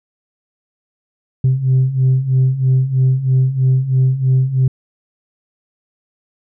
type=beating tone pair; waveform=sine; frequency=128.6 / 131.7 Hz; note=C3 / C3; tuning=-30 / +12 cents; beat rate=3.1 Hz; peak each=-15 / -11 dBFS; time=1.44-4.68 s; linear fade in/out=5 ms; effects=tanh soft clip ceiling -7 dBFS